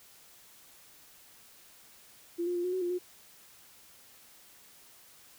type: tone with pitch steps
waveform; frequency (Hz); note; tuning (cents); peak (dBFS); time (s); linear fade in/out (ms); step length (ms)
sine; 343.7 / 354.3 / 349.3 / 362.2 / 372.5 / 351.1 / 360; F4 / F4 / F4 / F#4 / F#4 / F4 / F#4; -28 / +25 / 0 / -37 / +12 / +9 / -47; -29; 2.38-2.989; 20; 87
effects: white hiss -57 dBFS RMS until 5.38 s